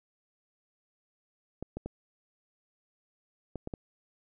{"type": "clicks", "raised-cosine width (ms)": 2, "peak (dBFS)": -23, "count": 6, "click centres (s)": [1.626, 1.77, 1.86, 3.557, 3.674, 3.738], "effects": []}